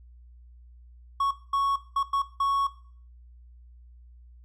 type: tone bursts at uneven times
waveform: triangle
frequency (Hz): 1108.7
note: C#6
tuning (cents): 0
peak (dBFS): -20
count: 5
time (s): 1.2-1.31 / 1.53-1.76 / 1.96-2.03 / 2.13-2.22 / 2.4-2.67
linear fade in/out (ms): 5
effects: noise-tail reverb RT60 0.5 s tail -17 dB re dry + added 60 Hz sine -48 dBFS peak until 4.44 s